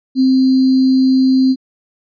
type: tone with sample-and-hold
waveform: sine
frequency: 261.6 Hz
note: C4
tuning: in tune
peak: -8 dBFS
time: 0.15-1.56 s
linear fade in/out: 50 ms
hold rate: 4410 Hz
effects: resampled to 11025 Hz